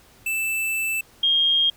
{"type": "tone pair in turn", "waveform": ["square", "sine"], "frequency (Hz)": [2645, 3232], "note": ["E7", "G#7"], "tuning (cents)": [5, -48], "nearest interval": "minor third", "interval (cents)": 347, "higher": "second", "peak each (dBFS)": [-23, -16], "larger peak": "second", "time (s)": [[0.26, 1.01], [1.23, 1.7]], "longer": "first", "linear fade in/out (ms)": 5, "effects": ["pink hiss -53 dBFS RMS until 1.76 s"]}